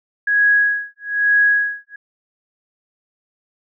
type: tone with tremolo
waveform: sine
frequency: 1661.2 Hz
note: G#6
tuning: in tune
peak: -10 dBFS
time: 0.27-1.96 s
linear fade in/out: 5 ms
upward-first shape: sine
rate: 1.1 Hz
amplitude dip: 100%
effects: none